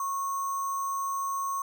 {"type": "tone with sample-and-hold", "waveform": "sine", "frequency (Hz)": 1097, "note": "C#6", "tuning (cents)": -18, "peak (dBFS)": -28, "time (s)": [0, 1.62], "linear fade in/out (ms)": 2, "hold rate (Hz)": 7350, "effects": []}